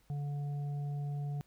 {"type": "harmonic tone", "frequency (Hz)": 144.1, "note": "D3", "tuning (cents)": -33, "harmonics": [1, 3, 5], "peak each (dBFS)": [-34, -55, -52], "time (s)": [0.1, 1.41], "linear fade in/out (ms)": 0, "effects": ["added 50 Hz sine -70 dBFS peak until 1.46 s", "pink hiss -70 dBFS RMS until 1.46 s"]}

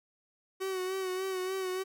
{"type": "tone with vibrato", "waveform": "45% pulse", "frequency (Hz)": 375.6, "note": "F#4", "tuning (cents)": 26, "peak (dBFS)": -32, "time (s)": [0.6, 1.84], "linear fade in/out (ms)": 20, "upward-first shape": "sine", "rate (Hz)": 3.4, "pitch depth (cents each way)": 39, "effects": []}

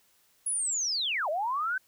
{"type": "linear two-way sweep", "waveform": "sine", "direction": "down then up", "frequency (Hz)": [10548, 574, 1561], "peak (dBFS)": -27, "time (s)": [0.46, 1.78], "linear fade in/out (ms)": 5, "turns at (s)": 1.29, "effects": ["white hiss -66 dBFS RMS until 1.87 s"]}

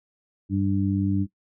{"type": "harmonic tone", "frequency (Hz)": 97.9, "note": "G2", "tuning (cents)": -2, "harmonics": [1, 2, 3], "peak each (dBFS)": [-25, -25, -25], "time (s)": [0.49, 1.27], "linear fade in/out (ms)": 50, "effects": ["noise-tail reverb RT60 0.1 s tail -19 dB re dry"]}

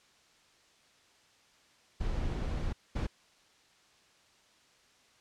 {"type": "noise bursts at uneven times", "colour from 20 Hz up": "brown", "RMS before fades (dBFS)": -33, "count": 2, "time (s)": [[2, 2.73], [2.95, 3.07]], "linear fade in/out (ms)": 10, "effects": ["white hiss -64 dBFS RMS until 5.2 s", "low-pass 6000 Hz 12 dB/octave"]}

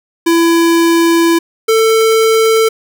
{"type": "tone pair in turn", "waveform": "square", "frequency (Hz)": [334.7, 445.5], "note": ["E4", "A4"], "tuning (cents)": [26, 22], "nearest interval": "perfect fourth", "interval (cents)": 496, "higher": "second", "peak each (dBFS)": -8, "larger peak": "neither", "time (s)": [[0.26, 1.39], [1.68, 2.69]], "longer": "first", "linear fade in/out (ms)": 10, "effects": []}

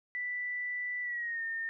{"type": "tone with pitch glide", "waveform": "sine", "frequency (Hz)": [1975.5, 1822], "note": ["B6", "A#6"], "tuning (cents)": [0, -40], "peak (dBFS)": -33, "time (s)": [0.15, 1.69], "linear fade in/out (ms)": 0, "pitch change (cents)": -140, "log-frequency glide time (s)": [1.02, 1.43], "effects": []}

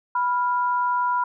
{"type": "tone pair together", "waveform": "sine", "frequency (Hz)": [985.1, 1396.9], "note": ["B5", "F6"], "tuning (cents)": [-5, 0], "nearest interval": "tritone", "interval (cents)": 605, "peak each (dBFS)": [-20, -28], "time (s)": [0.15, 1.24], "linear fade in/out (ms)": 5, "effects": []}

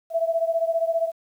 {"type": "beating tone pair", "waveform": "sine", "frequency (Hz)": [657, 672], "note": ["E5", "E5"], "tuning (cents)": [-6, 33], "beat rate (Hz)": 15, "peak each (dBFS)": [-22, -25], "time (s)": [0.1, 1.12], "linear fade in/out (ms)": 50, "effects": ["9-bit"]}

